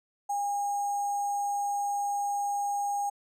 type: tone with sample-and-hold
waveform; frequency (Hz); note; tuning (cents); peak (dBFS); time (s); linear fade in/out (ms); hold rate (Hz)
sine; 809; G#5; -46; -27; 0.29-3.1; 10; 7350
effects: low-pass 12000 Hz 12 dB/octave